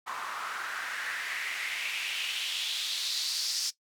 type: noise with band-pass filter sweep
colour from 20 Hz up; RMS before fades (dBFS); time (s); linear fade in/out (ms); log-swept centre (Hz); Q
white; -34; 0.06-3.71; 20; 1100 to 5300; 3.4
effects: noise-tail reverb RT60 0.1 s tail -17 dB re dry